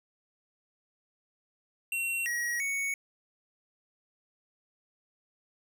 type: tone with pitch steps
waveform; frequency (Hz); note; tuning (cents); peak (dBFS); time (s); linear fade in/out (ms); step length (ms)
square; 2730 / 1903 / 2223; F7 / A#6 / C#7; -40 / +35 / +4; -30; 1.92-2.94; 2; 340
effects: none